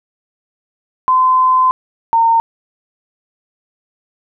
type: tone pair in turn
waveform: sine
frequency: 1027 / 915 Hz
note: C6 / A#5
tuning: -33 / -32 cents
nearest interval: major second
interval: 199 cents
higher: first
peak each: -8 dBFS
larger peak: neither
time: 1.08-1.71 / 2.13-2.4 s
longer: first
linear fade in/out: 0 ms
effects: none